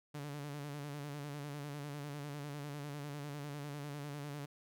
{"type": "tone with vibrato", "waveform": "sawtooth", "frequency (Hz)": 144.8, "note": "D3", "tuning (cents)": -24, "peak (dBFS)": -38, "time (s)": [0.14, 4.46], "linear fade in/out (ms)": 10, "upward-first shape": "square", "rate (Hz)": 10, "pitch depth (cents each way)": 45, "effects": []}